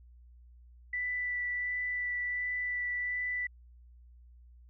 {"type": "tone with vibrato", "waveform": "sine", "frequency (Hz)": 1975.5, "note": "B6", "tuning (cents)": 0, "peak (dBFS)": -31, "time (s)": [0.93, 3.47], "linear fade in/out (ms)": 5, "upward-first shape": "sine", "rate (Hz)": 1.4, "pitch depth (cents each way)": 9, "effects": ["added 60 Hz sine -53 dBFS peak until 4.69 s"]}